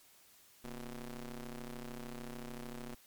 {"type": "ring-modulated tone", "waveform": "sawtooth", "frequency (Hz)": 125.7, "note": "B2", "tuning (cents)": 31, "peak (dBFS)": -36, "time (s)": [0.64, 2.95], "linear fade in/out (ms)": 5, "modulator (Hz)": 109, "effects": ["white hiss -63 dBFS RMS until 3.06 s", "MP3 96 kbps"]}